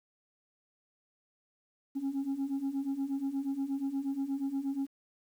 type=beating tone pair; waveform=sine; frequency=268.9 / 277.3 Hz; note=C4 / C#4; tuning=+47 / +1 cents; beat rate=8.4 Hz; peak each=-34 / -31 dBFS; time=1.95-4.87 s; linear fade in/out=20 ms; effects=tanh soft clip ceiling -28 dBFS + 10-bit